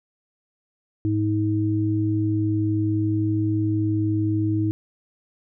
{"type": "tone pair together", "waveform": "sine", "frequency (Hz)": [106.1, 317.6], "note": ["G#2", "D#4"], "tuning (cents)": [38, 36], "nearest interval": "octave + perfect fifth", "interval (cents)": 1898, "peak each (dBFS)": -22, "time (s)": [1.05, 4.71], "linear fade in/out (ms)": 0, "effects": []}